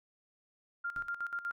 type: tone with tremolo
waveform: sine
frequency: 1396.9 Hz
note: F6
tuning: in tune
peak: -33 dBFS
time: 0.84-1.52 s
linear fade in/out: 10 ms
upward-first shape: square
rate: 8.2 Hz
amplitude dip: 75%
type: noise with exponential decay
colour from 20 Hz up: brown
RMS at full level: -48 dBFS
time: 0.96-1.17 s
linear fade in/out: 0 ms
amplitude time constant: 45 ms
effects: none